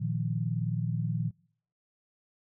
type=chord; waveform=sine; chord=Bb suspended fourth; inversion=none; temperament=equal; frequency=116.54 / 155.56 / 174.61 Hz; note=Bb2 / Eb3 / F3; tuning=0 / 0 / 0 cents; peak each=-31 / -32 / -34 dBFS; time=0-1.31 s; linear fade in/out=20 ms; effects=noise-tail reverb RT60 0.6 s tail -26 dB re dry